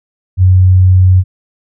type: tone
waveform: sine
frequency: 92.5 Hz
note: F#2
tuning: in tune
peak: -3 dBFS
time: 0.37-1.24 s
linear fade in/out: 50 ms
effects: none